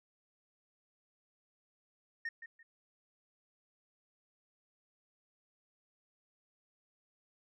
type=tone with echo; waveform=sine; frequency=1837 Hz; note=A#6; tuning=26 cents flat; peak=-33 dBFS; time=2.25-2.29 s; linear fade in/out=5 ms; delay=170 ms; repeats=2; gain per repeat=-12 dB; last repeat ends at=2.63 s; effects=tanh soft clip ceiling -35 dBFS